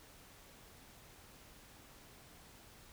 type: silence
effects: pink hiss -59 dBFS RMS until 2.92 s